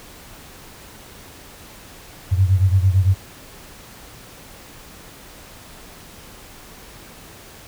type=beating tone pair; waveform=sine; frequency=92.4 / 101.3 Hz; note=F#2 / G#2; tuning=-2 / -43 cents; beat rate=8.9 Hz; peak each=-14 / -18 dBFS; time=2.31-3.15 s; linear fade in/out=20 ms; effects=pink hiss -42 dBFS RMS until 7.67 s